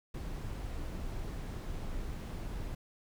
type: noise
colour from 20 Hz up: brown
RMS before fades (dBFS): -39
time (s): 0.14-2.75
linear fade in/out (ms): 5
effects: none